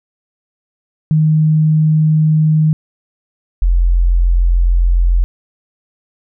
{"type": "tone pair in turn", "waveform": "sine", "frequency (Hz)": [155.56, 43.49], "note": ["D#3", "F1"], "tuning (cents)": [0, -6], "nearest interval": "octave + minor seventh", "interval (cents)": 2206, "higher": "first", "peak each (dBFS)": -8, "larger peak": "neither", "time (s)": [[1.11, 2.73], [3.62, 5.24]], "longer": "neither", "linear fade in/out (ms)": 0, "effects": []}